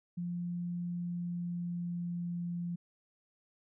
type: tone with pitch glide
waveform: sine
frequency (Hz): 174.61 to 173.3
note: F3 to F3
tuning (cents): 0 to -13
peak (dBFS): -34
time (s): 0.17-2.76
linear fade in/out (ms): 10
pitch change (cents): -13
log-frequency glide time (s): 0.87-2.5
effects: none